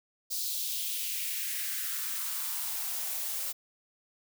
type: noise with high-pass filter sweep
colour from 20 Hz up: blue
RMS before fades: -34 dBFS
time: 0.3-3.53 s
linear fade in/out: 20 ms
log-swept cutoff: 4600 to 470 Hz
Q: 2.4
effects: none

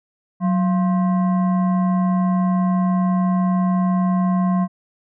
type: tone with frequency modulation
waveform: sine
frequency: 184.9 Hz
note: F#3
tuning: 1 cent flat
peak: -15 dBFS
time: 0.4-4.68 s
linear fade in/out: 50 ms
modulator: 874 Hz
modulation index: 0.48
effects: none

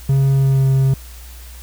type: tone with pitch glide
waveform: triangle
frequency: 136.3 to 134.11 Hz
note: C#3 to C3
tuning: -29 to +43 cents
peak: -9 dBFS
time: 0.09-0.94 s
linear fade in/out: 5 ms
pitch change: -28 cents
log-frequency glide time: 0.34-0.67 s
effects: added 60 Hz sine -34 dBFS peak until 1.62 s + white hiss -42 dBFS RMS until 1.62 s

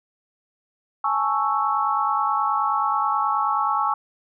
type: chord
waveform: sine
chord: A major seventh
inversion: third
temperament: equal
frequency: 830.6 / 880 / 1108.7 / 1318.5 Hz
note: G#5 / A5 / C#6 / E6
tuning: 0 / 0 / 0 / 0 cents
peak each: -25 / -27 / -23 / -25 dBFS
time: 1.04-3.94 s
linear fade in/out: 5 ms
effects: none

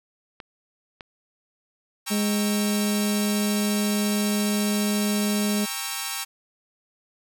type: clicks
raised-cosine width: 0.3 ms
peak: -22 dBFS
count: 2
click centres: 0.402 / 1.008 s
type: chord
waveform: 5% pulse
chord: G diminished seventh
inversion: none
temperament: equal with one note detuned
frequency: 794 / 932.3 / 1108.7 / 1318.5 Hz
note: G5 / Bb5 / Db6 / Fb6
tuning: +22 / 0 / 0 / 0 cents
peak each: -22 dBFS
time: 2.06-6.25 s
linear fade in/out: 20 ms
type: harmonic tone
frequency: 207.7 Hz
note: G#3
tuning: in tune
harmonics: 1 / 2 / 3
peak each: -22 / -32 / -35 dBFS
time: 2.1-5.66 s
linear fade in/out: 20 ms
effects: none

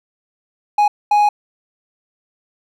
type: tone bursts at uneven times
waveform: triangle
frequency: 830.6 Hz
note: G#5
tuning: in tune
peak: -8 dBFS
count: 2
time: 0.78-0.88 / 1.11-1.29 s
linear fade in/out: 5 ms
effects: none

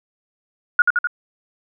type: tone with echo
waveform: sine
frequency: 1440 Hz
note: F#6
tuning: 47 cents flat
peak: -8 dBFS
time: 0.79-0.82 s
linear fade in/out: 2 ms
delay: 84 ms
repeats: 3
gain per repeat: -3 dB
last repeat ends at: 1.072 s
effects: none

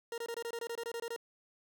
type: tone bursts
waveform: 40% pulse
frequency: 466.2 Hz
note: A#4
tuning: in tune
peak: -36 dBFS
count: 13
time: 0.12-1.163 s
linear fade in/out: 2 ms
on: 59 ms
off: 23 ms
effects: none

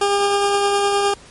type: tone with tremolo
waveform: 20% pulse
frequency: 402.7 Hz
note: G4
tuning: 47 cents sharp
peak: -9 dBFS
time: 0.01-1.14 s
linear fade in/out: 5 ms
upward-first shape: triangle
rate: 9.7 Hz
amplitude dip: 30%
effects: pink hiss -44 dBFS RMS until 1.3 s + MP3 48 kbps

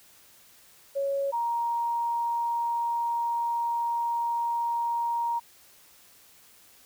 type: tone pair in turn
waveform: sine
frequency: 554.4 / 938.1 Hz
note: C#5 / A#5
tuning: 0 / +11 cents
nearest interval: major sixth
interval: 911 cents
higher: second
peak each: -25 dBFS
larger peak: neither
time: 0.95-1.32 / 1.32-5.4 s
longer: second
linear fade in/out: 20 ms
effects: white hiss -56 dBFS RMS until 6.85 s

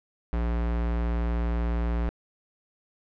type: tone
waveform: square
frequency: 58.27 Hz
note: A#1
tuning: in tune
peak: -25 dBFS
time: 0.33-2.09 s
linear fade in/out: 0 ms
effects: low-pass 2000 Hz 12 dB/octave

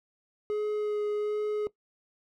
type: tone with vibrato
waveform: triangle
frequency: 420 Hz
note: G#4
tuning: 19 cents sharp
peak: -25 dBFS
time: 0.5-1.67 s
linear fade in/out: 0 ms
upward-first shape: sine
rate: 1.3 Hz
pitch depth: 10 cents each way
effects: noise-tail reverb RT60 0.1 s tail -18 dB re dry

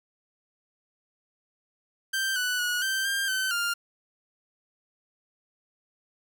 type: tone with pitch steps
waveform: sawtooth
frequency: 1567 / 1485 / 1458 / 1559 / 1595 / 1532 / 1401 Hz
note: G6 / F#6 / F#6 / G6 / G6 / G6 / F6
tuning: -1 / +6 / -26 / -10 / +30 / -40 / +5 cents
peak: -22 dBFS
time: 2.13-3.74 s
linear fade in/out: 10 ms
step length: 230 ms
effects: none

